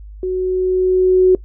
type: tone with level ramp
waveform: sine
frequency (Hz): 370.1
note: F#4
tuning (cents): 0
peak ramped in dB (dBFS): -17 to -6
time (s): 0.23-1.35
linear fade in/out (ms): 2
effects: noise-tail reverb RT60 0.1 s tail -21 dB re dry + added 51 Hz sine -32 dBFS peak until 1.44 s